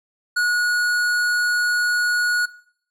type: tone with hard clipping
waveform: triangle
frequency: 1454 Hz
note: F#6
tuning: 31 cents flat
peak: -19 dBFS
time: 0.36-2.46 s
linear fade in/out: 10 ms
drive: 16 dB
effects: noise-tail reverb RT60 0.6 s tail -19 dB re dry